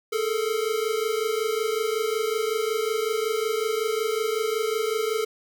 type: tone pair together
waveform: square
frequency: 426.6 / 452 Hz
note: G#4 / A4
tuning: +46 / +47 cents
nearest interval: minor second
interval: 101 cents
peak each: -27 dBFS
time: 0.12-5.25 s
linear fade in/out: 10 ms
effects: none